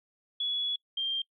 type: tone pair in turn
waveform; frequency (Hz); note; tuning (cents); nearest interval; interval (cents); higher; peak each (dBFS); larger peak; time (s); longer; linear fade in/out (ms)
sine; 3387 / 3182; G#7 / G7; +33 / +25; minor second; 108; first; -28; neither; 0.4-0.76 / 0.97-1.22; first; 5
effects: noise-tail reverb RT60 0.1 s tail -25 dB re dry